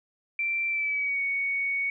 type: tone with pitch glide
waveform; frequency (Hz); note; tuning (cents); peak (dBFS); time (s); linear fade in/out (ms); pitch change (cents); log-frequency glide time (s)
sine; 2349 to 2229; D7 to C#7; 0 to +9; -25; 0.39-1.9; 2; -91; 0.68-1.22
effects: none